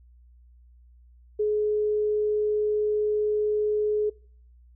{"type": "tone", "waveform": "sine", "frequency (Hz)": 422.3, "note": "G#4", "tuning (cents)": 29, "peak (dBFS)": -21, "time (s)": [1.39, 4.1], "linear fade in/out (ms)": 10, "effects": ["noise-tail reverb RT60 0.5 s tail -24 dB re dry", "added 60 Hz sine -51 dBFS peak until 4.75 s"]}